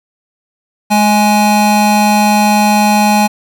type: tone pair together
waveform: square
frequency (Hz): 210 / 834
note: G#3 / G#5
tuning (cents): +19 / +7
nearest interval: 2 octaves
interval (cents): 2388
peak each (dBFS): -11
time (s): 0.9-3.28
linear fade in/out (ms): 20
effects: 7-bit